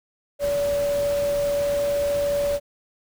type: tone in noise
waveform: sine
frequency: 573 Hz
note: D5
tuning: 43 cents flat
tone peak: -20 dBFS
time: 0.39-2.6 s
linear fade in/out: 50 ms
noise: pink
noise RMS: -35 dBFS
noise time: 0.39-2.6 s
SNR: +12 dB
effects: none